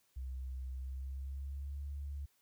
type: tone with pitch glide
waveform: sine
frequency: 64.7 to 70.96 Hz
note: C2 to C#2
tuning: -19 to +41 cents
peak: -39 dBFS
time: 0.16-2.26 s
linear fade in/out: 10 ms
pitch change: +160 cents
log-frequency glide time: 0.73-1.81 s
effects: white hiss -74 dBFS RMS until 2.41 s